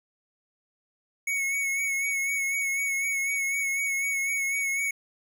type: tone with vibrato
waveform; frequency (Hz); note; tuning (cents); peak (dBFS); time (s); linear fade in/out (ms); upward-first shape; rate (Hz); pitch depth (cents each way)
square; 2211; C#7; -5; -26; 1.27-4.91; 5; sine; 4; 32
effects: none